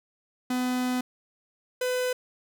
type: tone pair in turn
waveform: 45% pulse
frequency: 251.2 / 502.4 Hz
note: B3 / B4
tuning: +30 / +30 cents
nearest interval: octave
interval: 1200 cents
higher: second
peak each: -25 dBFS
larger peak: neither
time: 0.5-1.01 / 1.81-2.13 s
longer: first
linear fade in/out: 5 ms
effects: none

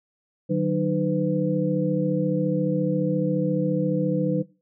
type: tone cluster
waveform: sine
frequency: 151.9 / 186.3 / 305 / 502 Hz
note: D#3 / F#3 / D#4 / B4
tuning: -41 / +12 / -34 / +28 cents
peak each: -26 / -24 / -27 / -26 dBFS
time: 0.49-4.43 s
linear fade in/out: 20 ms
effects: noise-tail reverb RT60 0.3 s tail -20 dB re dry

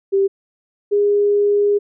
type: tone pair in turn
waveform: sine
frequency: 392 / 409.3 Hz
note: G4 / G#4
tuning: 0 / -25 cents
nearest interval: minor second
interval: 75 cents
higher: second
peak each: -12 dBFS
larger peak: neither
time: 0.12-0.28 / 0.91-1.79 s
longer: second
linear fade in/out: 20 ms
effects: none

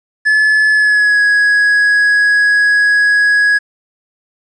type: tone with pitch glide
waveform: triangle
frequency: 1721 to 1667.2 Hz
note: A6 to G#6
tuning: -39 to +6 cents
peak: -6 dBFS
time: 0.25-3.59 s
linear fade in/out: 20 ms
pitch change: -55 cents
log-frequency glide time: 0.71-1.21 s
effects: resampled to 22050 Hz + 8-bit

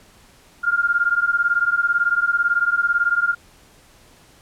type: beating tone pair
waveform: sine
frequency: 1396.9 / 1414.9 Hz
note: F6 / F6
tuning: 0 / +22 cents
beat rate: 18 Hz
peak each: -19 dBFS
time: 0.63-3.35 s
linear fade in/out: 20 ms
effects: pink hiss -51 dBFS RMS until 4.41 s + low-pass 12000 Hz 12 dB/octave

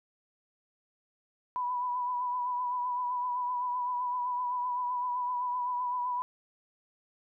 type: tone with vibrato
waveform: sine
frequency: 987.8 Hz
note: B5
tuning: in tune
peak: -29 dBFS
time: 1.56-6.22 s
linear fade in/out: 0 ms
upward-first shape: triangle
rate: 7.8 Hz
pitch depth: 39 cents each way
effects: none

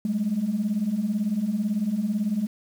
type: beating tone pair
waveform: sine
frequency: 196 / 214 Hz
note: G3 / A3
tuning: 0 / -48 cents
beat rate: 18 Hz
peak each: -27 / -23 dBFS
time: 0.05-2.47 s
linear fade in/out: 2 ms
effects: tanh soft clip ceiling -17 dBFS + 8-bit

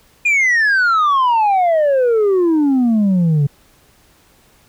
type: exponential sweep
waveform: sine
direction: down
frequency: 2461 to 138.59 Hz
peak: -8 dBFS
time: 0.25-3.47 s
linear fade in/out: 10 ms
effects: tanh soft clip ceiling -10 dBFS + pink hiss -52 dBFS RMS until 4.68 s

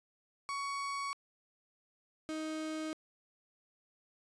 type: tone pair in turn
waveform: 35% pulse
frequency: 1119 / 313.4 Hz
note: C#6 / D#4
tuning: +16 / +13 cents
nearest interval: octave + minor seventh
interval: 2203 cents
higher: first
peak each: -34 / -35 dBFS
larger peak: first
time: 0.49-1.13 / 2.29-2.93 s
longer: neither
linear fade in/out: 0 ms
effects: resampled to 22050 Hz

